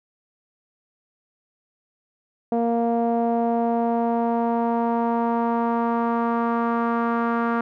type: tone with low-pass filter sweep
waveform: sawtooth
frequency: 233.1 Hz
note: A#3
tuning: in tune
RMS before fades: -22 dBFS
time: 2.52-7.61 s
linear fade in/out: 2 ms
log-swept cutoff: 650 to 1300 Hz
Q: 3
effects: none